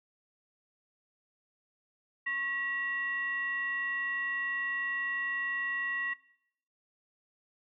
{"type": "tone with frequency modulation", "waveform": "sine", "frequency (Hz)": 1923, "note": "B6", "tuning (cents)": -47, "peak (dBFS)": -30, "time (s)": [2.26, 6.14], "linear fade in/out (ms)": 10, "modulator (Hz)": 829, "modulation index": 0.43, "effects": ["noise-tail reverb RT60 0.7 s tail -20 dB re dry"]}